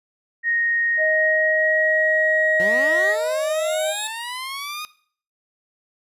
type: tone with pitch glide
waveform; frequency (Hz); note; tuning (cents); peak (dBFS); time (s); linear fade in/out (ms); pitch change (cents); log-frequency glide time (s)
sine; 1864.7 to 1895.1; A#6 to A#6; 0 to +28; -18; 0.43-3.16; 50; +28; 0.9-1.73
type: tone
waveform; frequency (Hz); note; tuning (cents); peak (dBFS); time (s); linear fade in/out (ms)
sine; 625; D#5; +8; -20; 0.97-3.95; 50
type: tone with exponential growth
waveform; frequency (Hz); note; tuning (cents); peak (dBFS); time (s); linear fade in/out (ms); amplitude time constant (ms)
20% pulse; 3729; A#7; 0; -19; 1.58-4.07; 1; 540
type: linear sweep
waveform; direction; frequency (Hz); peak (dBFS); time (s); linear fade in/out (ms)
15% pulse; up; 171.4 to 1244.5; -22; 2.6-4.85; 0
effects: noise-tail reverb RT60 0.5 s tail -18 dB re dry + resampled to 32000 Hz